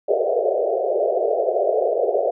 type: band-pass noise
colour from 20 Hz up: white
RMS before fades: -20 dBFS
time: 0.08-2.31 s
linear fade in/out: 10 ms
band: 380 to 700 Hz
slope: 96 dB/octave
effects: none